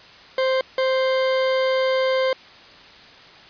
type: tone pair in turn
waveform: 40% pulse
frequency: 523.3 / 523.3 Hz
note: C5 / C5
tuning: 0 / 0 cents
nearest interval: unison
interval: 0 cents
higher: neither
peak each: -17 dBFS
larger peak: neither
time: 0.38-0.61 / 0.78-2.33 s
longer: second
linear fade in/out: 2 ms
effects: white hiss -45 dBFS RMS until 3.49 s + resampled to 11025 Hz